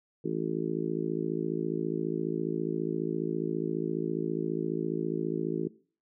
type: harmonic tone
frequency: 54.7 Hz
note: A1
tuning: 9 cents flat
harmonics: 3 / 4 / 5 / 6 / 7 / 8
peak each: -36 / -39 / -37 / -34 / -34 / -38 dBFS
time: 0.24-5.68 s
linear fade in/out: 10 ms
effects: noise-tail reverb RT60 0.4 s tail -19 dB re dry